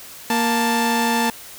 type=tone pair together; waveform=sawtooth; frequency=233.8 / 882.7 Hz; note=A#3 / A5; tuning=+5 / +5 cents; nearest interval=octave + major seventh; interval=2300 cents; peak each=-16 dBFS; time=0.3-1.3 s; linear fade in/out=2 ms; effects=white hiss -39 dBFS RMS until 1.58 s